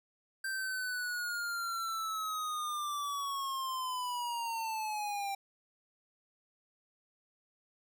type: linear sweep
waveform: square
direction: down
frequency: 1571 to 784 Hz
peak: -35 dBFS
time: 0.44-5.35 s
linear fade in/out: 5 ms
effects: none